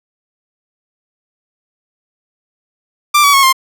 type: tone with pitch steps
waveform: sawtooth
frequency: 1182 / 1138.4 / 1096.5 / 1056.1 Hz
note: D6 / C#6 / C#6 / C6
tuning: +11 / +46 / -19 / +16 cents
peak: -3 dBFS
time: 3.14-3.528 s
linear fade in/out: 10 ms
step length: 97 ms
effects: none